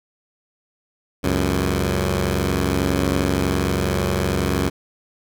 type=tone pair together; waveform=10% pulse; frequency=69.3 / 92.57 Hz; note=C#2 / F#2; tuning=0 / +1 cents; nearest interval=perfect fourth; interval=501 cents; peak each=-13 dBFS; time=1.23-4.7 s; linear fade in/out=20 ms; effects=none